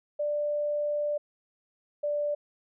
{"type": "tone pair in turn", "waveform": "sine", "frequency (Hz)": [590, 587.4], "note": ["D5", "D5"], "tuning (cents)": [8, 0], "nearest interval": "unison", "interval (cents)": 8, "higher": "first", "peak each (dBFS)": -26, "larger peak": "neither", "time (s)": [[0.19, 1.18], [2.03, 2.35]], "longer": "first", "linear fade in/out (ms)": 10, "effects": []}